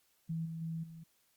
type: tone with level steps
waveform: sine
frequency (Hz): 163.2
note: E3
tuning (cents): -17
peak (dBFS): -34 / -39 / -36 / -47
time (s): 0.29-1.04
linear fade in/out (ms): 10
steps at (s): 0.45 / 0.61 / 0.83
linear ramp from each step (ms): 10
effects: white hiss -73 dBFS RMS until 1.36 s + Opus 48 kbps